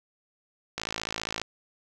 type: click train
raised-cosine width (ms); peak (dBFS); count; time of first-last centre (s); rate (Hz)
0.2; -13; 36; 0.78-1.416; 55
effects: none